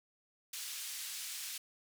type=band-pass noise; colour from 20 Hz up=white; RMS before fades=-43 dBFS; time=0.53-1.58 s; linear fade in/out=5 ms; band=2200 to 11000 Hz; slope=12 dB/octave; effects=none